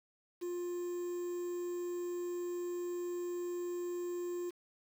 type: tone with quantisation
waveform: triangle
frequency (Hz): 352.1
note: F4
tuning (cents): +14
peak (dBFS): -34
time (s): 0.41-4.51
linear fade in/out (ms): 20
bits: 9
effects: none